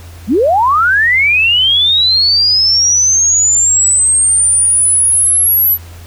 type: linear sweep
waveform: sine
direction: up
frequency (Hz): 174.61 to 11910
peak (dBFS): -7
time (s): 0.27-5.78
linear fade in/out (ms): 50
effects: added 85 Hz sine -30 dBFS peak until 6.06 s + pink hiss -39 dBFS RMS until 6.06 s